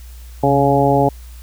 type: harmonic tone with a mistuned harmonic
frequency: 140 Hz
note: C#3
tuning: 18 cents sharp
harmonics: 1 / 2 / 3 / 4 / 5 / 6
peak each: -18 / -18 / -18 / -18 / -18 / -18 dBFS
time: 0.43-1.09 s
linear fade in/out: 5 ms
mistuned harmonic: 1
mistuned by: -60 cents
effects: added 60 Hz sine -33 dBFS peak until 1.42 s + white hiss -47 dBFS RMS until 1.42 s